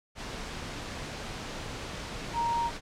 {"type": "tone in noise", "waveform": "sine", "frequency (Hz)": 935, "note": "A#5", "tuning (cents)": 5, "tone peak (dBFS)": -26, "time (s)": [2.33, 2.71], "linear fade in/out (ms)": 50, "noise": "pink", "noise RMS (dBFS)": -38, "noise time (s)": [0.15, 2.81], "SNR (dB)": 9, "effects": ["low-pass 6000 Hz 12 dB/octave"]}